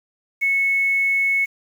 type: tone with quantisation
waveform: sine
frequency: 2200 Hz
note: C#7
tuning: 14 cents flat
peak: -16 dBFS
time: 0.41-1.46 s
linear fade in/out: 20 ms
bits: 7
effects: none